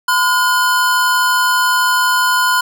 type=tone pair together; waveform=square; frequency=1015 / 1435.4 Hz; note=B5 / F6; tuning=+47 / +47 cents; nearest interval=tritone; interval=600 cents; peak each=-15 dBFS; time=0.08-2.61 s; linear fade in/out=5 ms; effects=none